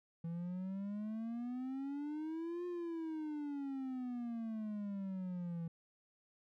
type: exponential two-way sweep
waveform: triangle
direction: up then down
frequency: 164.81 to 356.3 to 164.81 Hz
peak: -37 dBFS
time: 0.24-5.68 s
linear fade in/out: 5 ms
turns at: 2.66 s
effects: none